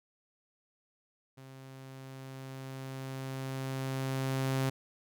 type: tone with level ramp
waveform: sawtooth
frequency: 133.1 Hz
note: C3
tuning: 30 cents sharp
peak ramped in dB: -45 to -24 dBFS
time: 1.37-4.7 s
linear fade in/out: 10 ms
effects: none